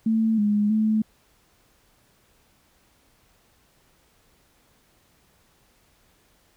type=tone with pitch steps; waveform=sine; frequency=222.5 / 207.7 / 217.1 Hz; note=A3 / G#3 / A3; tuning=+20 / 0 / -23 cents; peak=-18 dBFS; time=0.06-1.02 s; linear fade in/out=5 ms; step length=320 ms; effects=pink hiss -62 dBFS RMS until 6.56 s